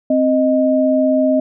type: tone pair together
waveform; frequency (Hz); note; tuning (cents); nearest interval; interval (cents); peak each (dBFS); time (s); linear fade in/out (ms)
sine; 262.3 / 622.3; C4 / D#5; +4 / 0; octave + minor third; 1496; -14; 0.1-1.4; 5
effects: none